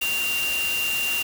sine tone in noise, 2778 Hz, F7, 10 cents flat, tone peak -23 dBFS, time 0.01-1.23 s, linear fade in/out 10 ms, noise white, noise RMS -30 dBFS, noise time 0.01-1.23 s, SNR +4 dB, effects none

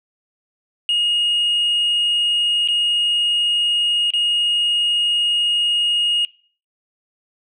sine tone with dropouts, 2866 Hz, F7, 44 cents sharp, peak -13 dBFS, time 0.89-6.25 s, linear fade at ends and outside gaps 1 ms, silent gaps 2.676-2.685 / 4.105-4.136 s, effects noise-tail reverb RT60 0.4 s tail -20 dB re dry + tanh soft clip ceiling -13 dBFS

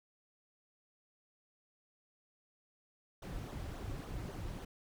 brown noise with flanger, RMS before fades -43 dBFS, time 3.22-4.65 s, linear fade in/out 5 ms, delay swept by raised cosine 0.4 to 4.9 ms, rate 3.6 Hz, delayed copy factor -0.65, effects none

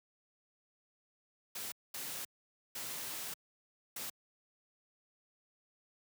white noise bursts at uneven times, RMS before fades -42 dBFS, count 4, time 1.55-1.72 / 1.94-2.25 / 2.75-3.34 / 3.96-4.1 s, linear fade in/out 5 ms, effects high-pass 100 Hz 12 dB/octave

